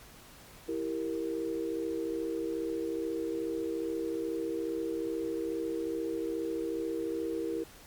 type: chord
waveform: sine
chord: E diminished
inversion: none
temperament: equal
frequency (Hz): 329.6 / 392 / 466.2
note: E4 / G4 / Bb4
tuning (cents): 0 / 0 / 0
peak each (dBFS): -34 / -38 / -35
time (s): 0.68-7.64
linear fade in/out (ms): 10
effects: pink hiss -53 dBFS RMS until 7.86 s + MP3 96 kbps